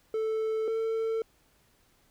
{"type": "tone pair in turn", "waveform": "triangle", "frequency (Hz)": [440, 447.9], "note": ["A4", "A4"], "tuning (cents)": [0, 31], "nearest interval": "unison", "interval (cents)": 31, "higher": "second", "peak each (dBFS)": -25, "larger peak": "neither", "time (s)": [[0.14, 0.68], [0.68, 1.22]], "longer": "neither", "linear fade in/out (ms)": 2, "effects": ["pink hiss -66 dBFS RMS until 2.1 s"]}